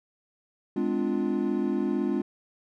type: chord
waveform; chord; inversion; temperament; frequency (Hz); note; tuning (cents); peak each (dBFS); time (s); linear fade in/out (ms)
triangle; D half-diminished seventh; second; equal with one note detuned; 207.7 / 255.5 / 293.7 / 349.2; Ab3 / C4 / D4 / F4; 0 / -41 / 0 / 0; -28; 0.76-2.22; 5
effects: none